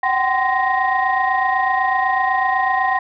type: tone cluster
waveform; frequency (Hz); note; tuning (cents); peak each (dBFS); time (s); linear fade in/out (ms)
sine; 750 / 778 / 1038 / 1870; F#5 / G5 / C6 / A#6; +23 / -13 / -14 / +5; -20; 0.03-2.99; 5
effects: tanh soft clip ceiling -7 dBFS